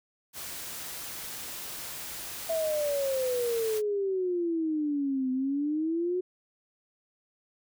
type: noise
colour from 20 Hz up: white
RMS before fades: -39 dBFS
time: 0.33-3.82 s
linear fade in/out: 50 ms
type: exponential two-way sweep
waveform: sine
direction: down then up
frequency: 662 to 255.1 to 369.5 Hz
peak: -26 dBFS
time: 2.49-6.21 s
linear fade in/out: 10 ms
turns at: 5.31 s
effects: none